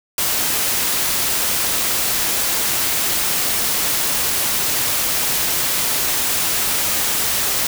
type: noise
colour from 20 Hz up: white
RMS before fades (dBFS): -19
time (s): 0.18-7.67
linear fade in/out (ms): 2
effects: none